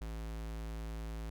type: tone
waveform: square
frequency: 55 Hz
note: A1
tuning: in tune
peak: -40 dBFS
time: 0.01-1.3 s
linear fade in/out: 5 ms
effects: none

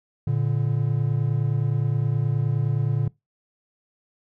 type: tone pair together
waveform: triangle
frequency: 114.71 / 144.3 Hz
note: A#2 / D3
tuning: -27 / -30 cents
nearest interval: major third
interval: 397 cents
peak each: -21 dBFS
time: 0.27-3.08 s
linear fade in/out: 5 ms
effects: noise-tail reverb RT60 0.2 s tail -23 dB re dry

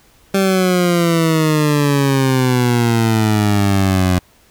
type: exponential sweep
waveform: 20% pulse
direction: down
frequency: 196 to 89.9 Hz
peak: -7 dBFS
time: 0.34-4.19 s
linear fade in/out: 5 ms
effects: pink hiss -51 dBFS RMS until 4.5 s

